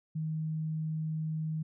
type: tone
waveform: sine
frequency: 157.3 Hz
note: D#3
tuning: 19 cents sharp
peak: -31 dBFS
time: 0.15-1.63 s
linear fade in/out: 10 ms
effects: none